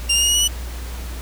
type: tone with pitch steps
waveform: 20% pulse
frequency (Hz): 2794 / 2826 / 2859 / 2893 / 2926 / 2960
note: F7 / F7 / F7 / F#7 / F#7 / F#7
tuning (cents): 0 / +20 / +40 / -40 / -20 / 0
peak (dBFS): -9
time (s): 0.09-0.48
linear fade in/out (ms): 10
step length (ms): 65
effects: added 60 Hz sine -27 dBFS peak until 1.21 s + pink hiss -37 dBFS RMS until 1.21 s